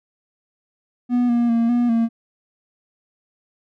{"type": "tone with pitch steps", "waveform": "triangle", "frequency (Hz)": [244.7, 237.6, 231.5, 241, 229.4], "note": ["B3", "A#3", "A#3", "B3", "A#3"], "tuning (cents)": [-16, 33, -12, -42, -28], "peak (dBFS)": -13, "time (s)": [1.09, 2.09], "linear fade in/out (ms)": 50, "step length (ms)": 200, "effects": []}